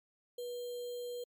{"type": "tone with sample-and-hold", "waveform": "sine", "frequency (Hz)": 485.9, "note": "B4", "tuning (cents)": -28, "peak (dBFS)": -38, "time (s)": [0.38, 1.24], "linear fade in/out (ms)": 5, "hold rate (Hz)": 3675, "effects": ["MP3 96 kbps"]}